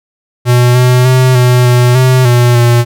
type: tone with pitch steps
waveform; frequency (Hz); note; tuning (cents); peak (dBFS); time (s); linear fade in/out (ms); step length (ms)
square; 122.7 / 125.3 / 128.5 / 124.3 / 123.1 / 128.7 / 121.6 / 119.6; B2 / B2 / C3 / B2 / B2 / C3 / B2 / A#2; -11 / +25 / -31 / +12 / -5 / -28 / -26 / +45; -5; 0.45-2.85; 50; 300
effects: none